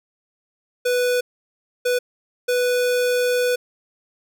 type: tone bursts at uneven times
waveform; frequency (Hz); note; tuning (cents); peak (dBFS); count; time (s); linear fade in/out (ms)
square; 493.9; B4; 0; -18; 3; 0.85-1.21 / 1.85-1.99 / 2.48-3.56; 10
effects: none